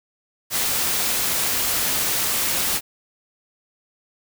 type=noise; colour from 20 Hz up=white; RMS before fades=-22 dBFS; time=0.5-2.81 s; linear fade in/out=50 ms; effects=none